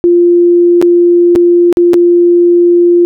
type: tone with dropouts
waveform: sine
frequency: 348.1 Hz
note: F4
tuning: 6 cents flat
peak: -3 dBFS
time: 0.04-3.05 s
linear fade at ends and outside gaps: 0 ms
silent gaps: 0.815-0.825 / 1.353-1.359 / 1.727-1.771 / 1.934-1.941 s
effects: none